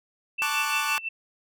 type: tone with tremolo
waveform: sine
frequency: 2672 Hz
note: E7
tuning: 23 cents sharp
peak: -24 dBFS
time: 0.38-1.09 s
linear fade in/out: 10 ms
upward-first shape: sine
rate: 5.9 Hz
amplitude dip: 85%
type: chord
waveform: sawtooth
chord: D major seventh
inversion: second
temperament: equal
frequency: 880 / 1108.7 / 1174.7 / 1480 Hz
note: A5 / C#6 / D6 / F#6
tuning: 0 / 0 / 0 / 0 cents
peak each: -28 / -30 / -26 / -28 dBFS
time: 0.42-0.98 s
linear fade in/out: 0 ms
effects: none